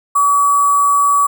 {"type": "tone with sample-and-hold", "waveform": "sine", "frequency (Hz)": 1142, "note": "D6", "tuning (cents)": -49, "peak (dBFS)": -9, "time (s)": [0.15, 1.27], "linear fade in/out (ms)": 10, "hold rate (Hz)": 8820, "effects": []}